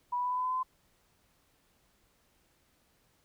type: tone with pitch steps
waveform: sine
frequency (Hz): 979 / 985.8 / 992.7 / 999.6 / 1006.5 / 1013.5 / 1020.6 / 1027.7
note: B5 / B5 / B5 / B5 / B5 / B5 / C6 / C6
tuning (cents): -15 / -3 / +9 / +21 / +33 / +45 / -43 / -31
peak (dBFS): -29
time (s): 0.12-0.632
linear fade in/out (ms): 10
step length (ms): 64
effects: pink hiss -70 dBFS RMS until 3.24 s